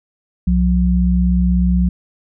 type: tone pair together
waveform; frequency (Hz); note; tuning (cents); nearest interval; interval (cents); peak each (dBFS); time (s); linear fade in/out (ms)
sine; 63.64 / 180; C2 / F#3; -47 / -47; octave + tritone; 1800; -14; 0.47-1.89; 5
effects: none